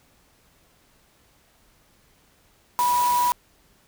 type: tone in noise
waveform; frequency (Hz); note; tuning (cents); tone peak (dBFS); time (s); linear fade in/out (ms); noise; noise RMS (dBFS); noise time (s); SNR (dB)
sine; 977; B5; -19; -18; 2.79-3.32; 0; white; -31; 2.79-3.32; +10
effects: pink hiss -60 dBFS RMS until 3.87 s